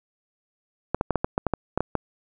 clicks, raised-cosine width 1 ms, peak -8 dBFS, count 11, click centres 0.946 / 1.011 / 1.107 / 1.157 / 1.245 / 1.379 / 1.467 / 1.537 / 1.776 / 1.806 / 1.953 s, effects none

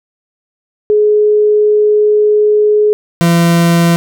sine / 40% pulse tone pair in turn, 421.3 / 169.72 Hz, G#4 / F3, +25 / -49 cents, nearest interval octave + major third, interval 1574 cents, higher first, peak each -6 dBFS, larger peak neither, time 0.9-2.93 / 3.21-3.96 s, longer first, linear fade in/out 0 ms, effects none

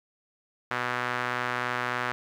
sawtooth tone with band-pass filter, 123.47 Hz, B2, in tune, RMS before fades -30 dBFS, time 0.71-2.12 s, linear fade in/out 0 ms, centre 1500 Hz, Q 1.8, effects 9-bit

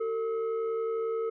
sine tone with frequency modulation, 451.6 Hz, A4, 45 cents sharp, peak -27 dBFS, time 0-1.3 s, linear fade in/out 10 ms, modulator 832 Hz, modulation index 0.47, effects tanh soft clip ceiling -23 dBFS

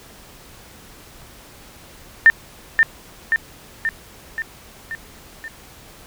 sine tone with echo, 1800 Hz, A6, 39 cents sharp, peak -5 dBFS, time 2.26-2.3 s, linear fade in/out 0 ms, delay 530 ms, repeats 6, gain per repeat -4 dB, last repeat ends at 5.48 s, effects pink hiss -44 dBFS RMS until 6.06 s

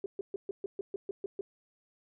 sine tone bursts, 393.8 Hz, G4, 8 cents sharp, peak -32 dBFS, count 10, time 0.04-1.41 s, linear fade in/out 2 ms, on 20 ms, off 130 ms, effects none

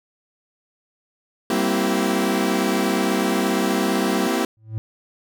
sawtooth chord, C dominant seventh, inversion third, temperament equal with one note detuned, 233.1 / 261.6 / 329.6 / 384.6 Hz, Bb3 / C4 / E4 / G4, 0 / 0 / 0 / -33 cents, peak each -21 dBFS, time 1.5-4.45 s, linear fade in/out 2 ms
sine tone, 195.4 Hz, G3, 5 cents flat, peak -25 dBFS, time 1.52-4.27 s, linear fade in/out 5 ms
triangle tone with exponential growth, 110 Hz, A2, in tune, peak -18 dBFS, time 4.57-4.78 s, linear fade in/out 0 ms, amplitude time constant 45 ms
effects none

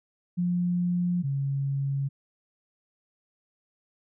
sine tone pair in turn, 176.8 / 138.23 Hz, F3 / C#3, +22 / -5 cents, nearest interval major third, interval 427 cents, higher first, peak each -23 / -25 dBFS, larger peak first, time 0.37-1.23 / 1.23-2.09 s, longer neither, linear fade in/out 20 ms, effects none

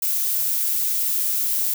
violet noise, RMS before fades -22 dBFS, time 0.02-1.74 s, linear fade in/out 5 ms, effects none

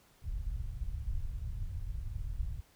pink low-pass noise, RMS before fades -37 dBFS, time 0.22-2.61 s, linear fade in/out 20 ms, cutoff 100 Hz, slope 24 dB/octave, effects pink hiss -65 dBFS RMS until 2.75 s

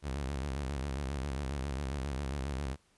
sawtooth tone with vibrato, 68.7 Hz, C#2, 15 cents flat, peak -30 dBFS, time 0.02-2.77 s, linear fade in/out 50 ms, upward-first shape square, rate 7.4 Hz, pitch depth 100 cents each way, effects pink hiss -69 dBFS RMS until 2.97 s + resampled to 24000 Hz

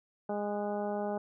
harmonic tone with a mistuned harmonic, 205.8 Hz, G#3, 16 cents flat, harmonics 1 / 2 / 3 / 4 / 5 / 6 / 7, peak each -37 / -37 / -36 / -38 / -51 / -50 / -51 dBFS, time 0.29-1.18 s, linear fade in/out 5 ms, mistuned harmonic 7, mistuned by +42 cents, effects none

